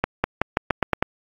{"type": "accelerating click train", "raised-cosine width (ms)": 0.5, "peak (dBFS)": -3, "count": 8, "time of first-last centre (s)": [0.04, 1.026], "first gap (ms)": 200, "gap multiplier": 0.88, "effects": ["AAC 64 kbps"]}